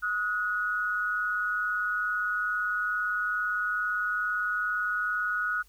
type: tone pair together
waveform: sine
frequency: 1262.3 / 1460 Hz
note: D#6 / F#6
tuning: +25 / -24 cents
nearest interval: minor third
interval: 251 cents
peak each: -33 / -27 dBFS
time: 0.02-5.63 s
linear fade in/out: 20 ms
effects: added 50 Hz sine -58 dBFS peak until 5.68 s + white hiss -63 dBFS RMS until 5.68 s